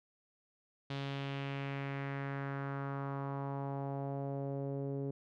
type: tone with low-pass filter sweep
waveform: sawtooth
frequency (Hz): 138.59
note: C#3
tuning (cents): 0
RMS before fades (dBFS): -39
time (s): 0.9-5.11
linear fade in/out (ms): 5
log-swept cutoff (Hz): 3700 to 420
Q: 2.3
effects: none